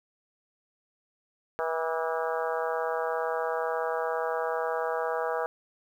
harmonic tone with a mistuned harmonic, 162.1 Hz, E3, 29 cents flat, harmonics 3 / 4 / 5 / 6 / 7 / 8 / 9 / 10, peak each -31 / -33 / -35 / -37 / -38 / -39 / -40 / -41 dBFS, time 1.59-5.46 s, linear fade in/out 0 ms, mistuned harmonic 7, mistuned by +45 cents, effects 10-bit

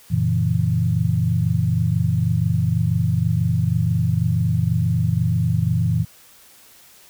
sine chord, F# dominant seventh, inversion none, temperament equal, 92.5 / 116.54 / 138.59 / 164.81 Hz, F#2 / A#2 / C#3 / E3, 0 / 0 / 0 / 0 cents, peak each -23 / -20 / -26 / -21 dBFS, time 0.1-6.05 s, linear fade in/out 20 ms, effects white hiss -49 dBFS RMS until 7.09 s

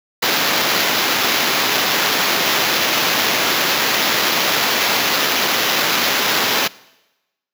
blue noise with sample-and-hold, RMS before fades -17 dBFS, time 0.22-6.68 s, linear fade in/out 10 ms, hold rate 8820 Hz, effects noise-tail reverb RT60 1.0 s tail -22 dB re dry + high-pass 200 Hz 12 dB/octave

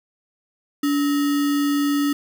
sine tone with sample-and-hold, 287.2 Hz, D4, 39 cents flat, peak -17 dBFS, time 0.83-2.13 s, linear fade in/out 5 ms, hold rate 1575 Hz, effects none

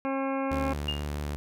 harmonic tone, 270 Hz, C#4, 45 cents flat, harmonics 1 / 2 / 3 / 4 / 5 / 6 / 8 / 9 / 10, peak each -30 / -32 / -36 / -36 / -43 / -44 / -44 / -46 / -52 dBFS, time 0.05-0.73 s, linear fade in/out 0 ms
sawtooth tone with vibrato, 73.42 Hz, D2, in tune, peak -27 dBFS, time 0.51-1.36 s, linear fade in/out 0 ms, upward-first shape sine, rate 6.2 Hz, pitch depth 13 cents each way
sine tone with exponential decay, 2829 Hz, F7, 22 cents sharp, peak -25 dBFS, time 0.88-1.08 s, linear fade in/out 5 ms, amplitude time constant 43 ms
effects none

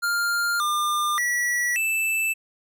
square tone with pitch steps, 1401 / 1200 / 1941 / 2641 Hz, F6 / D6 / B6 / E7, +5 / +37 / -31 / +3 cents, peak -22 dBFS, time 0.02-2.34 s, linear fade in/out 20 ms, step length 580 ms, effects none

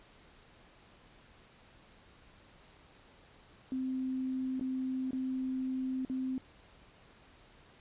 sine tone with dropouts, 260 Hz, C4, 11 cents flat, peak -32 dBFS, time 3.72-6.38 s, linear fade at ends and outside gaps 1 ms, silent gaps 4.596-4.61 / 5.108-5.131 / 6.05-6.098 s, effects pink hiss -60 dBFS RMS until 7.8 s + resampled to 8000 Hz

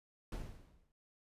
brown noise with exponential decay, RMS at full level -38 dBFS, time 0.32-0.92 s, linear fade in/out 2 ms, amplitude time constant 130 ms, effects resampled to 32000 Hz

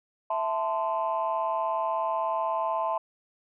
sine chord, A minor, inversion second, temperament equal with one note detuned, 659.3 / 880 / 1036.3 Hz, E5 / A5 / C6, 0 / 0 / -17 cents, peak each -29 dBFS, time 0.3-2.98 s, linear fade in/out 5 ms, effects tanh soft clip ceiling -18 dBFS

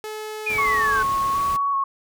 sawtooth tone with pitch glide, 430 to 432.5 Hz, A4 to A4, -40 to -30 cents, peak -26 dBFS, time 0.04-1.03 s, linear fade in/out 0 ms, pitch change +10 cents, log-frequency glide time 0.83-0.89 s
sine exponential sweep, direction down, 2500 to 1494 Hz, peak -21 dBFS, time 0.46-1.03 s, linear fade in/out 10 ms
pink noise, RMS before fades -35 dBFS, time 0.49-1.57 s, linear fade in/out 10 ms
sine tone with vibrato, 1108.7 Hz, C#6, in tune, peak -19 dBFS, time 0.58-1.84 s, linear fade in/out 5 ms, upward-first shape square, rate 1.3 Hz, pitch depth 18 cents each way
effects none

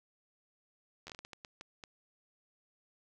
slowing click train, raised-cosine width 0.2 ms, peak -29 dBFS, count 11, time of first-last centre 1.07-1.838 s, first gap 11 ms, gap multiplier 1.4, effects none

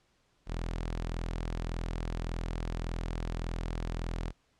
sawtooth tone, 41.74 Hz, E1, 22 cents sharp, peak -29 dBFS, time 0.46-4.33 s, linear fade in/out 50 ms, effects pink hiss -71 dBFS RMS until 4.59 s + low-pass 7000 Hz 12 dB/octave

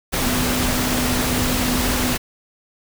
sine tone in noise, 249.4 Hz, B3, 17 cents sharp, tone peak -23 dBFS, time 0.21-2.16 s, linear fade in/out 20 ms, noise pink, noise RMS -21 dBFS, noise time 0.12-2.18 s, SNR -5 dB, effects none

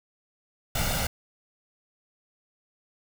pink noise with comb filter, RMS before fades -27 dBFS, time 0.75-1.07 s, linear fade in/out 5 ms, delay 1.4 ms, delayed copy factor +0.7, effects none

